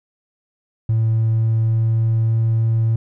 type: tone with pitch glide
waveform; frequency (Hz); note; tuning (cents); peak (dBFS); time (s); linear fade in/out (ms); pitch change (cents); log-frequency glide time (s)
triangle; 111.9 to 112.94; A2 to A2; +30 to +46; -11; 0.89-2.96; 5; +16; 1.23-2.43
effects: tanh soft clip ceiling -10 dBFS